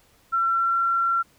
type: tone with pitch glide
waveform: sine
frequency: 1354 to 1363.4 Hz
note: E6 to F6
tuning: +46 to -42 cents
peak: -19 dBFS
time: 0.32-1.23 s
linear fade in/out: 20 ms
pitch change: +12 cents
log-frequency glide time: 0.53-0.78 s
effects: pink hiss -59 dBFS RMS until 1.38 s